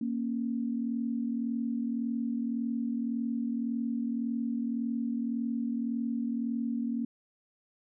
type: tone pair together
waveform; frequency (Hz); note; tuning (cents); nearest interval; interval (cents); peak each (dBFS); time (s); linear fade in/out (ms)
sine; 233.1 / 274.9; A#3 / C#4; 0 / -14; minor third; 286; -30 / -35; 0.01-7.05; 5
effects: none